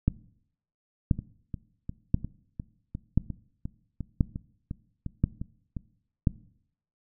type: two click trains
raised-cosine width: 5 ms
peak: -9 / -21 dBFS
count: 7 / 14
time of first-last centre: 0.08-6.272 / 1.19-5.767 s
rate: 0.969 / 2.84 Hz
effects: noise-tail reverb RT60 0.7 s tail -20 dB re dry